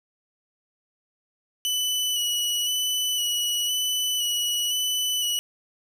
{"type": "tone with vibrato", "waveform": "sawtooth", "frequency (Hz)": 2960, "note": "F#7", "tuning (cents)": 0, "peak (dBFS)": -20, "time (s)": [1.65, 5.39], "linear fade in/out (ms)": 0, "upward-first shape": "square", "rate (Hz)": 0.98, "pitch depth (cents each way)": 18, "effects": []}